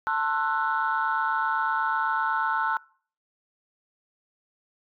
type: chord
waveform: sine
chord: F# half-diminished seventh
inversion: first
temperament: just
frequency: 888 / 1065.6 / 1332 / 1480 Hz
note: A5 / C6 / E6 / F#6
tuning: +16 / +31 / +18 / 0 cents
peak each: -27 / -30 / -28 / -28 dBFS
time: 0.07-2.77 s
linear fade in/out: 0 ms
effects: noise-tail reverb RT60 0.5 s tail -24 dB re dry + tanh soft clip ceiling -15 dBFS